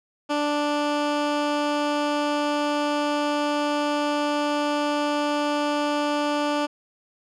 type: tone with low-pass filter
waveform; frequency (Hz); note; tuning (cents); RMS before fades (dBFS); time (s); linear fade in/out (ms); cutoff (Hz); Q
15% pulse; 293.7; D4; 0; -24; 0.29-6.67; 20; 5800; 0.63
effects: none